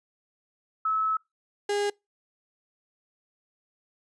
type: tone pair in turn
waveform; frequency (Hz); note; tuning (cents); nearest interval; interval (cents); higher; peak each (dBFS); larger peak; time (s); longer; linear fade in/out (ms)
sine / 35% pulse; 1298 / 408.8; E6 / G#4; -27 / -27; octave + minor sixth; 2000; first; -23; neither; 0.85-1.17 / 1.69-1.9; first; 5
effects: noise-tail reverb RT60 0.2 s tail -25 dB re dry + resampled to 22050 Hz